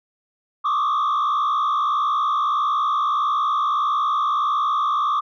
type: tone with frequency modulation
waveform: sine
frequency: 1174.7 Hz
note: D6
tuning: in tune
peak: -15 dBFS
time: 0.64-5.21 s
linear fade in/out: 20 ms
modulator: 61.6 Hz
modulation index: 1.2
effects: tanh soft clip ceiling -17 dBFS